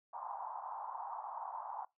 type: band-pass noise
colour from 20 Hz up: white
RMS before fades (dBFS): -44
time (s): 0.13-1.85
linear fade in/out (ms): 5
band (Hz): 780 to 1000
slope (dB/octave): 48
effects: noise-tail reverb RT60 0.2 s tail -22 dB re dry